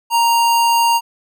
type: tone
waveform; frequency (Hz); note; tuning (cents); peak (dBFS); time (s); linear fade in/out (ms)
square; 932.3; A#5; 0; -12; 0.1-1.01; 50
effects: none